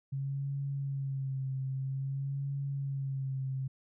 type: tone with vibrato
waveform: sine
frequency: 136.1 Hz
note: C#3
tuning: 31 cents flat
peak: -32 dBFS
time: 0.12-3.68 s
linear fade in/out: 10 ms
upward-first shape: sine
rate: 0.51 Hz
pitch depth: 41 cents each way
effects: none